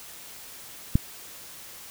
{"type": "click", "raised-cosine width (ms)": 5, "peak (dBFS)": -6, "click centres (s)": 0.955, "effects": ["white hiss -44 dBFS RMS until 1.9 s"]}